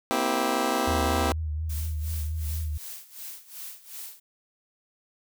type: chord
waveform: 15% pulse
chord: C dominant seventh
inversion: third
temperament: just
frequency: 235.5 / 261.6 / 327 / 392.4 Hz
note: Bb3 / C4 / E4 / G4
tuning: +18 / 0 / -14 / +2 cents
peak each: -24 / -23 / -23 / -25 dBFS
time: 0.11-1.32 s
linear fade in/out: 0 ms
type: tone with vibrato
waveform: sine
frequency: 77.78 Hz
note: D#2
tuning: in tune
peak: -27 dBFS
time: 0.87-2.78 s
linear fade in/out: 10 ms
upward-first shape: triangle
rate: 4.2 Hz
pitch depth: 65 cents each way
type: noise with tremolo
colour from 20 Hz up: blue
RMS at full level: -38 dBFS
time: 1.69-4.2 s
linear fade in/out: 10 ms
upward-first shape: sine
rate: 2.7 Hz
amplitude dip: 85%
effects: none